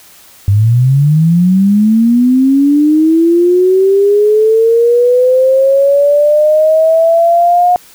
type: linear sweep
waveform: sine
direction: up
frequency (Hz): 96.9 to 720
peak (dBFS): -5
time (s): 0.48-7.76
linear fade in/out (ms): 0
effects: white hiss -40 dBFS RMS until 7.94 s